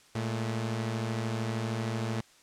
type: tone pair together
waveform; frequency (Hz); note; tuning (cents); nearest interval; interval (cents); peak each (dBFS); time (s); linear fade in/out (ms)
sawtooth; 114.26 / 215.5; A#2 / A3; -34 / -36; major seventh; 1098; -27 / -33; 0.15-2.21; 5
effects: white hiss -59 dBFS RMS until 2.42 s + low-pass 8000 Hz 12 dB/octave